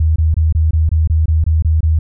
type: tone bursts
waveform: sine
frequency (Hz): 79.2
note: D#2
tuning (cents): +31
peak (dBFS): -9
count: 11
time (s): 0-1.99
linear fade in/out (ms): 5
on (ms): 160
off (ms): 23
effects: none